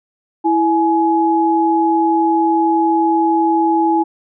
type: tone pair together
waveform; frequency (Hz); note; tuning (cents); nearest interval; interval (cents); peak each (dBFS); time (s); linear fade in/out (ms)
sine; 329.6 / 842.1; E4 / G#5; 0 / +24; octave + major third; 1624; -14; 0.44-4.04; 20
effects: none